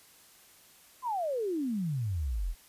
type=exponential sweep; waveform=sine; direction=down; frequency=1060 to 37.02 Hz; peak=-29 dBFS; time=1.02-2.55 s; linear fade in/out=50 ms; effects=white hiss -58 dBFS RMS until 2.68 s + resampled to 32000 Hz